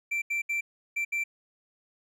triangle tone bursts at uneven times, 2347 Hz, D7, 2 cents flat, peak -25 dBFS, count 5, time 0.11-0.22 / 0.3-0.42 / 0.49-0.61 / 0.96-1.05 / 1.12-1.24 s, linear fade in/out 10 ms, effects none

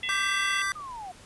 harmonic tone, 675 Hz, E5, 41 cents sharp, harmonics 3 / 4 / 5, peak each -32 / -34 / -33 dBFS, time 0.03-0.62 s, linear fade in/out 2 ms
square chord, G major, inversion second, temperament equal with one note detuned, 1174.7 / 1568 / 1988.1 Hz, D6 / G6 / B6, 0 / 0 / +11 cents, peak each -32 / -31 / -32 dBFS, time 0.09-0.72 s, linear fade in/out 0 ms
sine linear sweep, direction down, 1244.5 to 700 Hz, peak -36 dBFS, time 0.75-1.12 s, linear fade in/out 10 ms
effects pink hiss -51 dBFS RMS until 1.25 s + resampled to 24000 Hz

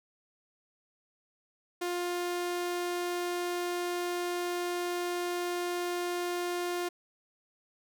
sawtooth tone, 352.6 Hz, F4, 17 cents sharp, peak -27 dBFS, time 1.81-6.89 s, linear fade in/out 10 ms, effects none

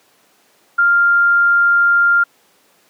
sine tone, 1396.9 Hz, F6, in tune, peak -9 dBFS, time 0.78-2.24 s, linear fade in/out 10 ms, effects pink hiss -54 dBFS RMS until 2.89 s + high-pass 300 Hz 12 dB/octave

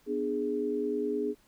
sine chord, G# diminished, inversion first, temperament just, 249.2 / 299 / 415.3 Hz, B3 / D4 / G#4, +16 / +31 / 0 cents, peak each -35 / -34 / -30 dBFS, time 0.06-1.35 s, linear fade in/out 50 ms, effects pink hiss -65 dBFS RMS until 1.47 s

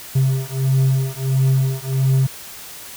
triangle beating tone pair, 132.3 / 133.8 Hz, C3 / C3, +20 / +39 cents, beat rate 1.5 Hz, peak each -16 dBFS, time 0.15-2.27 s, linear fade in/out 10 ms, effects white hiss -36 dBFS RMS until 2.96 s

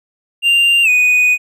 triangle tone with pitch glide, 2787 to 2483 Hz, F7 to D#7, -4 to -4 cents, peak -7 dBFS, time 0.42-1.38 s, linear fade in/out 50 ms, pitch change -200 cents, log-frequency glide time 0.83-0.89 s, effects none

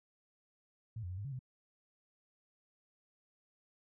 sine tone with pitch steps, 111.8 / 88.8 / 91.8 / 101.5 / 139.3 / 128.1 Hz, A2 / F2 / F#2 / G#2 / C#3 / C3, +28 / +29 / -13 / -39 / +9 / -36 cents, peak -39 dBFS, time 0.96-1.392 s, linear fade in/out 5 ms, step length 72 ms, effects none

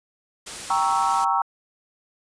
white noise, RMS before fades -34 dBFS, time 0.46-1.25 s, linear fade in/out 10 ms
sine chord, G diminished seventh, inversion none, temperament equal, 784 / 932.3 / 1108.7 / 1318.5 Hz, G5 / Bb5 / Db6 / Fb6, 0 / 0 / 0 / 0 cents, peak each -24 / -23 / -25 / -25 dBFS, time 0.7-1.42 s, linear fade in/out 2 ms
effects resampled to 22050 Hz

